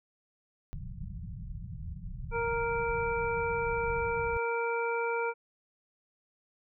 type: low-pass noise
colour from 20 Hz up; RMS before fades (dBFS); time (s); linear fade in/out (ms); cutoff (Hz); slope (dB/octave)
pink; -40; 0.73-4.37; 0; 190; 96
type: harmonic tone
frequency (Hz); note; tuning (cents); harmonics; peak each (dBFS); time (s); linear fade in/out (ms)
466.2; A#4; 0; 1 / 2 / 3 / 5; -31 / -34 / -36 / -38; 2.31-5.34; 50
effects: none